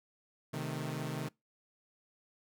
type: chord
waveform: sawtooth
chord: A diminished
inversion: first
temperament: equal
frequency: 130.81 / 155.56 / 220 Hz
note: C3 / Eb3 / A3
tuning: 0 / 0 / 0 cents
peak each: -36 / -35 / -40 dBFS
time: 0.53-1.29 s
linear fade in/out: 10 ms
effects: noise-tail reverb RT60 0.2 s tail -24 dB re dry